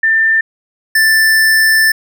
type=tone pair in turn; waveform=sine / square; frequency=1789 / 1766.4 Hz; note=A6 / A6; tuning=+28 / +6 cents; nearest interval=unison; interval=22 cents; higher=first; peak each=-8 dBFS; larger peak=neither; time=0.03-0.41 / 0.95-1.92 s; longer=second; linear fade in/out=5 ms; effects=none